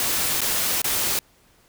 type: noise with dropouts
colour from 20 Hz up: white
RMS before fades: -23 dBFS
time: 0-1.19 s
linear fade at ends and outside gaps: 1 ms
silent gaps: 0.407-0.416 / 0.818-0.843 s
effects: pink hiss -58 dBFS RMS until 1.68 s